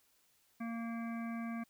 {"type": "harmonic tone", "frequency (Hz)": 230.5, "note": "A#3", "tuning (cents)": -19, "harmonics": [1, 3, 5, 7, 9, 10], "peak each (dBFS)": [-38, -49, -50, -53, -56, -55], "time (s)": [0.6, 1.64], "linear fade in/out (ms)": 10, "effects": ["white hiss -72 dBFS RMS until 1.69 s"]}